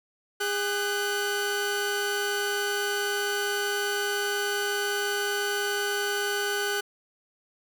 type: tone pair together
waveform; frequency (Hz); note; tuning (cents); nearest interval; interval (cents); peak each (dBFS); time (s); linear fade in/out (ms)
sawtooth; 407.1 / 1502.8; G#4 / F#6; -35 / +26; octave + major seventh; 2261; -25; 0.4-6.81; 10
effects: none